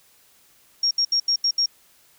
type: tone bursts at uneven times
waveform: sine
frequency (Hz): 5570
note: F8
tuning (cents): -5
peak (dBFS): -17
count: 6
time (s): 0.83-0.91 / 0.98-1.05 / 1.12-1.2 / 1.28-1.36 / 1.44-1.51 / 1.58-1.66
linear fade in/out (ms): 5
effects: white hiss -57 dBFS RMS until 2.18 s